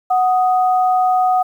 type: tone pair together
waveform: sine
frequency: 740 / 1246.3 Hz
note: F#5 / D#6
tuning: 0 / +2 cents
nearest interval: major sixth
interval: 902 cents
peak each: -12 / -22 dBFS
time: 0.1-1.43 s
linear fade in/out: 10 ms
effects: 8-bit